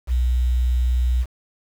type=tone; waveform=sine; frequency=61.74 Hz; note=B1; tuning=in tune; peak=-16 dBFS; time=0.07-1.26 s; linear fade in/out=50 ms; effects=7-bit